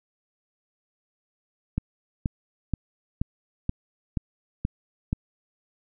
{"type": "click train", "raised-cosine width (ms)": 5, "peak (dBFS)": -12, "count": 8, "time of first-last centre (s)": [1.78, 5.129], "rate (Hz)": 2.09, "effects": []}